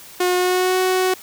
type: tone with pitch glide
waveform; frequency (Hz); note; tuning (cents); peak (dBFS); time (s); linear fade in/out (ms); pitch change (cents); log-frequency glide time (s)
sawtooth; 361 to 371.4; F#4 to F#4; -43 to +7; -12; 0.2-1.14; 5; +50; 0.35-0.78
effects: white hiss -41 dBFS RMS until 1.22 s